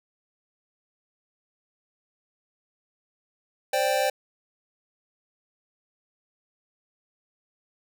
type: chord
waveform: square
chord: C suspended second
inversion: none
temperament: just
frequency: 523.3 / 588.7 / 784.9 Hz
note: C5 / D5 / G5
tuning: 0 / +4 / +2 cents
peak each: -27 dBFS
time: 3.73-4.1 s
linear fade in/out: 5 ms
effects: none